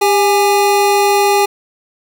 square tone pair together, 399.6 / 827 Hz, G4 / G#5, +33 / -8 cents, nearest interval octave + minor second, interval 1259 cents, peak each -13 dBFS, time 0.01-1.46 s, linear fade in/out 10 ms, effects none

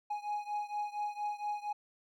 triangle beating tone pair, 830.6 / 834.9 Hz, G#5 / G#5, 0 / +9 cents, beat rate 4.3 Hz, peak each -35 / -37 dBFS, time 0.1-1.73 s, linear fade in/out 10 ms, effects none

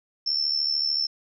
sine tone with amplitude modulation, 5360 Hz, E8, 28 cents sharp, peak -19 dBFS, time 0.26-1.07 s, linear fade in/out 10 ms, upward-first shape sine, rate 73.5 Hz, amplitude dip 70%, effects none

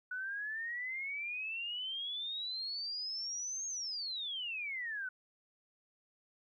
sine exponential two-way sweep, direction up then down, 1472 to 6540 to 1472 Hz, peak -37 dBFS, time 0.11-5.09 s, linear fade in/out 5 ms, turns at 3.67 s, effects 13-bit

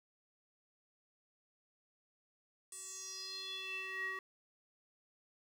square tone with band-pass filter sweep, 380.2 Hz, F#4, 47 cents sharp, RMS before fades -44 dBFS, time 2.72-4.19 s, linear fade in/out 2 ms, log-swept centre 8800 to 1600 Hz, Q 6.2, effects 11-bit

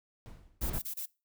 brown noise with exponential decay, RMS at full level -42 dBFS, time 0.26-0.72 s, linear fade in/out 0 ms, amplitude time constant 100 ms
brown noise, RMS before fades -34 dBFS, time 0.61-0.79 s, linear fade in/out 10 ms
violet noise bursts, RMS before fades -38 dBFS, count 4, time 0.61-1.059 s, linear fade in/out 10 ms, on 92 ms, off 27 ms
effects noise-tail reverb RT60 0.3 s tail -23 dB re dry

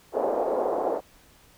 pink band-pass noise, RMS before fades -26 dBFS, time 0.12-1.01 s, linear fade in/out 50 ms, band 420 to 730 Hz, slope 24 dB/octave, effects pink hiss -56 dBFS RMS until 1.57 s

